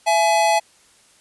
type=tone pair together; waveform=square; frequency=669 / 845 Hz; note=E5 / G#5; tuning=+25 / +30 cents; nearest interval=major third; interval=405 cents; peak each=-19 / -17 dBFS; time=0.06-0.6 s; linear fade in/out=20 ms; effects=white hiss -54 dBFS RMS until 1.2 s + resampled to 24000 Hz